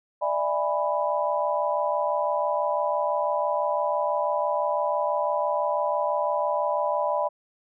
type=chord; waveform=sine; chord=E dominant seventh; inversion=third; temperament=just; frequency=593.3 / 659.3 / 824.1 / 988.9 Hz; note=D5 / E5 / G#5 / B5; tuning=+18 / 0 / -14 / +2 cents; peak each=-26 / -30 / -30 / -27 dBFS; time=0.21-7.29 s; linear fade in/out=20 ms; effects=none